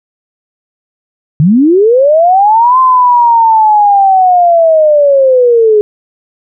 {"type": "linear two-way sweep", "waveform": "sine", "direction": "up then down", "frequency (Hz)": [138.59, 1043, 413.8], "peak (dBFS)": -3, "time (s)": [1.4, 5.81], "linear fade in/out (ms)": 0, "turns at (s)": 2.79, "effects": []}